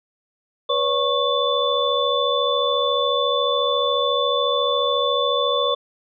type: tone cluster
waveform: sine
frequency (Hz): 492.9 / 567 / 1099 / 3500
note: B4 / C#5 / C#6 / A7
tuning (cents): -3 / +39 / -15 / -10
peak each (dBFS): -23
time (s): 0.69-5.75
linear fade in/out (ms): 10
effects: none